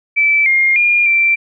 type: tone with pitch steps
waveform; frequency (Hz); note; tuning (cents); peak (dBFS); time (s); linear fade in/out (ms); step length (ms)
sine; 2318 / 2126 / 2414 / 2350; D7 / C7 / D7 / D7; -23 / +27 / +47 / +1; -9; 0.16-1.36; 20; 300
effects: none